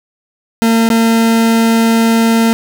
40% pulse tone with dropouts, 227.4 Hz, A#3, 43 cents flat, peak -7 dBFS, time 0.62-2.53 s, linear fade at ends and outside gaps 0 ms, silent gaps 0.89-0.902 s, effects none

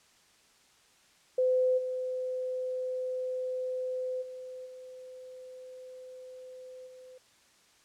sine tone with level steps, 510 Hz, C5, 44 cents flat, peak -23 / -31 / -40 / -44 / -48 dBFS, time 1.38-7.18 s, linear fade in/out 5 ms, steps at 1.77 / 4.21 / 4.65 / 6.86 s, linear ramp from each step 20 ms, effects white hiss -63 dBFS RMS until 7.84 s + low-pass 8000 Hz 12 dB/octave

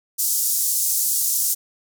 white band-pass noise, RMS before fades -21 dBFS, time 0.18-1.55 s, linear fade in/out 20 ms, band 5800 to 16000 Hz, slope 24 dB/octave, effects none

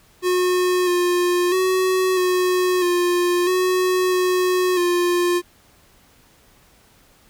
square tone with pitch steps, 362.7 / 354.8 / 373 / 364.7 / 353.3 / 367.9 / 365.6 / 352.2 Hz, F#4 / F4 / F#4 / F#4 / F4 / F#4 / F#4 / F4, -34 / +27 / +14 / -25 / +20 / -10 / -21 / +15 cents, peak -17 dBFS, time 0.22-5.42 s, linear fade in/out 50 ms, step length 650 ms, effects pink hiss -54 dBFS RMS until 7.29 s

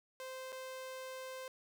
sawtooth tone with dropouts, 520 Hz, C5, 11 cents flat, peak -40 dBFS, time 0.2-1.48 s, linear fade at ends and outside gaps 1 ms, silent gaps 0.522-0.526 s, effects none

